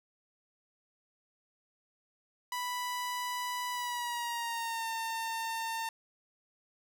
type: tone with pitch glide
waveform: sawtooth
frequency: 987.8 to 905.8 Hz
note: B5 to A#5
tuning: 0 to -50 cents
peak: -30 dBFS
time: 2.52-5.89 s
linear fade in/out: 2 ms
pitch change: -150 cents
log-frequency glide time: 3.71-4.87 s
effects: none